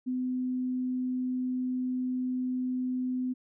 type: tone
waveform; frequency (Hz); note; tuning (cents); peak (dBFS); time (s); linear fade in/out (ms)
sine; 253.7; B3; +47; -28; 0.06-3.34; 20
effects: none